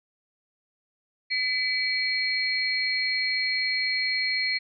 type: tone cluster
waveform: sine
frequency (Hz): 2008 / 2298 / 4267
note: B6 / D7 / C8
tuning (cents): +28 / -38 / +33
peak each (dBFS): -28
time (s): 1.3-4.59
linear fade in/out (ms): 20
effects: none